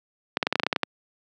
clicks, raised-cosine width 0.3 ms, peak -5 dBFS, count 11, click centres 0.371 / 0.428 / 0.469 / 0.526 / 0.556 / 0.598 / 0.634 / 0.666 / 0.728 / 0.762 / 0.833 s, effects high-pass 200 Hz 12 dB/octave

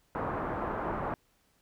white low-pass noise, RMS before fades -34 dBFS, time 0.15-1.14 s, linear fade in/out 0 ms, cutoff 1200 Hz, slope 24 dB/octave, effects pink hiss -70 dBFS RMS until 1.61 s

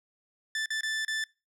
sawtooth tone with dropouts, 1760 Hz, A6, in tune, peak -25 dBFS, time 0.55-1.24 s, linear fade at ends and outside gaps 2 ms, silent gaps 0.659-0.704 / 0.809-0.832 / 1.049-1.08 s, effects noise-tail reverb RT60 0.3 s tail -25 dB re dry + low-pass 8000 Hz 12 dB/octave

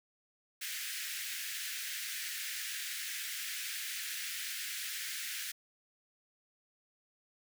pink high-pass noise, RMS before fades -40 dBFS, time 0.61-5.52 s, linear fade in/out 10 ms, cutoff 1600 Hz, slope 48 dB/octave, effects none

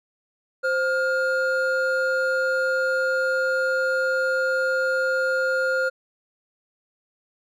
triangle tone pair together, 523.3 / 1414.5 Hz, C5 / F6, 0 / +22 cents, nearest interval octave + perfect fourth, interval 1722 cents, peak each -21 dBFS, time 0.63-5.9 s, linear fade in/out 20 ms, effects none

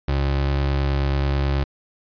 30% pulse tone, 69.3 Hz, C#2, in tune, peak -16 dBFS, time 0.08-1.64 s, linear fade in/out 5 ms, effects resampled to 11025 Hz

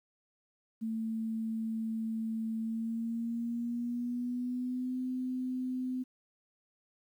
sine tone with pitch glide, 223.2 to 254.9 Hz, A3 to C4, +25 to -45 cents, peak -32 dBFS, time 0.81-6.04 s, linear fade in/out 20 ms, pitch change +230 cents, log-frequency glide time 2.57-4.98 s, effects 11-bit

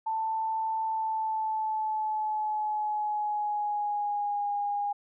sine tone with pitch glide, 886 to 817.2 Hz, A5 to G#5, +12 to -28 cents, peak -27 dBFS, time 0.06-4.93 s, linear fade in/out 10 ms, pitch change -140 cents, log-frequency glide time 0.85-4.51 s, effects none

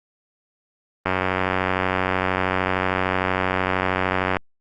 click train, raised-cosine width 0.5 ms, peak -5 dBFS, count 309, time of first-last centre 1.06-4.368 s, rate 93.1 Hz, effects Opus 24 kbps

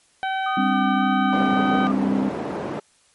harmonic tone, 766 Hz, G5, 40 cents flat, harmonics 1 / 2 / 3 / 4 / 5, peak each -23 / -28 / -36 / -37 / -41 dBFS, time 0.23-1.87 s, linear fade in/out 0 ms
sine tone with vibrato, 1223 Hz, D#6, 30 cents flat, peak -25 dBFS, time 0.46-1.92 s, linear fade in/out 5 ms, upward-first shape square, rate 1.8 Hz, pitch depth 20 cents each way
sine chord, G suspended fourth, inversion none, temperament equal with one note detuned, 199.08 / 261.6 / 293.7 Hz, G3 / C4 / D4, +27 / 0 / 0 cents, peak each -22 / -22 / -28 dBFS, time 0.57-2.29 s, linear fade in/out 5 ms
white band-pass noise, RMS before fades -28 dBFS, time 1.32-2.8 s, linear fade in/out 10 ms, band 170 to 550 Hz, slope 12 dB/octave
effects white hiss -59 dBFS RMS until 3.14 s + MP3 48 kbps

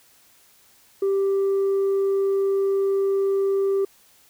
sine tone with tanh clipping, 392 Hz, G4, in tune, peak -19 dBFS, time 1.02-3.85 s, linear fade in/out 5 ms, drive 1 dB, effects white hiss -56 dBFS RMS until 4.29 s

